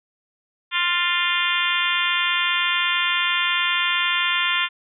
harmonic tone with a mistuned harmonic, 349.2 Hz, F4, in tune, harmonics 3 / 4 / 5 / 6 / 7 / 8 / 9 / 10, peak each -27 / -27 / -27 / -27 / -27 / -27 / -27 / -27 dBFS, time 0.71-4.69 s, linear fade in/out 50 ms, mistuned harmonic 5, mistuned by +24 cents, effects none

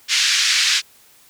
white band-pass noise, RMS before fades -17 dBFS, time 0.08-0.82 s, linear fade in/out 50 ms, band 1700 to 5900 Hz, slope 24 dB/octave, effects white hiss -51 dBFS RMS until 1.29 s

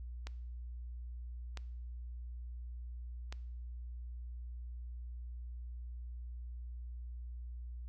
clicks, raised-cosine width 0.2 ms, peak -27 dBFS, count 3, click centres 0.27 / 1.573 / 3.325 s, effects noise-tail reverb RT60 0.7 s tail -20 dB re dry + added 60 Hz sine -42 dBFS peak until 7.88 s

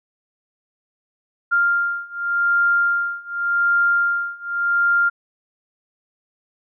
sine beating tone pair, 1396.9 / 1397.77 Hz, F6 / F6, 0 / +1 cents, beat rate 0.87 Hz, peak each -20 / -19 dBFS, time 1.51-5.1 s, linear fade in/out 20 ms, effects none

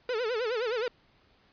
45% pulse tone with vibrato, 466.2 Hz, A#4, in tune, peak -28 dBFS, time 0.09-0.88 s, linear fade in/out 2 ms, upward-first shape sine, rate 9.6 Hz, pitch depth 160 cents each way, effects pink hiss -64 dBFS RMS until 1.52 s + resampled to 11025 Hz

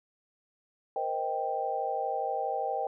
sine chord, C minor seventh, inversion third, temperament just, 470.9 / 523.3 / 627.9 / 784.9 Hz, Bb4 / C5 / Eb5 / G5, +18 / 0 / +16 / +2 cents, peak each -37 / -36 / -36 / -31 dBFS, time 0.96-2.87 s, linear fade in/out 2 ms, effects none

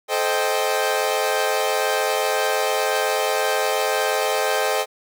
sawtooth chord, A half-diminished seventh, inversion none, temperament equal with one note detuned, 434.9 / 523.3 / 622.3 / 784 Hz, A4 / C5 / Eb5 / G5, -20 / 0 / 0 / 0 cents, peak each -21 dBFS, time 0.08-4.86 s, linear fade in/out 50 ms, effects none

